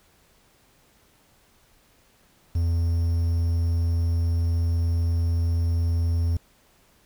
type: tone with quantisation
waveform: triangle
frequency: 84.2 Hz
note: E2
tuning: 37 cents sharp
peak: -18 dBFS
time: 2.55-6.37 s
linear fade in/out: 5 ms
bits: 8
effects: pink hiss -60 dBFS RMS until 7.05 s